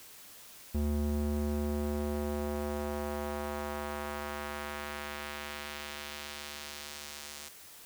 square tone with band-pass filter sweep, 73.42 Hz, D2, in tune, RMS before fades -36 dBFS, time 0.74-7.49 s, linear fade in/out 10 ms, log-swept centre 180 to 7200 Hz, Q 0.8, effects white hiss -52 dBFS RMS until 7.85 s

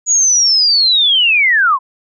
sine linear sweep, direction down, 6860 to 987.8 Hz, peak -8 dBFS, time 0.06-1.79 s, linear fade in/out 50 ms, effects none

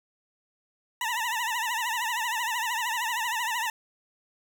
20% pulse tone with vibrato, 932.3 Hz, A#5, in tune, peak -22 dBFS, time 1.01-3.7 s, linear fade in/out 2 ms, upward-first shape triangle, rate 13 Hz, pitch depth 140 cents each way, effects none

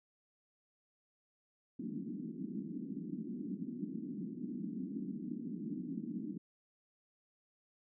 pink band-pass noise, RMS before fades -42 dBFS, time 1.79-6.38 s, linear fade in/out 5 ms, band 180 to 310 Hz, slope 48 dB/octave, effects none

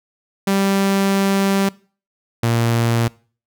sawtooth tone pair in turn, 196 / 116.54 Hz, G3 / A#2, 0 / 0 cents, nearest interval major sixth, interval 900 cents, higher first, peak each -11 dBFS, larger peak neither, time 0.47-1.69 / 2.43-3.08 s, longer first, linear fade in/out 5 ms, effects noise-tail reverb RT60 0.4 s tail -22 dB re dry

